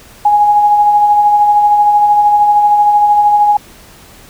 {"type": "tone with tremolo", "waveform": "sine", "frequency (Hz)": 830, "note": "G#5", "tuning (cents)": -1, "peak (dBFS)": -4, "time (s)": [0.25, 3.57], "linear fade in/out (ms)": 5, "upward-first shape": "sine", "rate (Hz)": 13, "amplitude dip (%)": 35, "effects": ["pink hiss -39 dBFS RMS until 4.29 s"]}